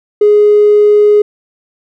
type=tone with tanh clipping; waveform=triangle; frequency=416.8 Hz; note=G#4; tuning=6 cents sharp; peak=-3 dBFS; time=0.21-1.22 s; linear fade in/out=5 ms; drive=1 dB; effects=none